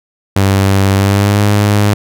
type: tone with pitch glide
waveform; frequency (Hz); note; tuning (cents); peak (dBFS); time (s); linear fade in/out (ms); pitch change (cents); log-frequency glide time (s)
sawtooth; 97.6 to 103.11; G2 to G#2; -7 to -12; -4; 0.36-1.94; 5; +95; 0.95-1.42
effects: none